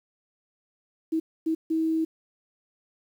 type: tone bursts at uneven times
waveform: sine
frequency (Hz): 321.4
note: E4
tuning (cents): -44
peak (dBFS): -22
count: 3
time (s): 1.12-1.2 / 1.46-1.55 / 1.7-2.05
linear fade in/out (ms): 10
effects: 9-bit